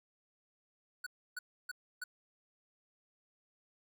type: tone bursts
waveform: square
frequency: 1480 Hz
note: F#6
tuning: in tune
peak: -39 dBFS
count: 4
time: 1.04-2.04 s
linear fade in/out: 5 ms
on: 25 ms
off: 300 ms
effects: none